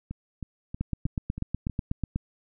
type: two click trains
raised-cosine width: 5 ms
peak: -15 / -22 dBFS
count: 12 / 6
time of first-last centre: 0.81-2.16 / 0.11-1.697 s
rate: 8.15 / 3.15 Hz
effects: none